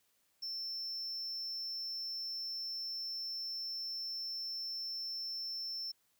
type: tone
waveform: triangle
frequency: 5360 Hz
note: E8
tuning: 28 cents sharp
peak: -37 dBFS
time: 0.42-5.92 s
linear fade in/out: 10 ms
effects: white hiss -75 dBFS RMS until 6.19 s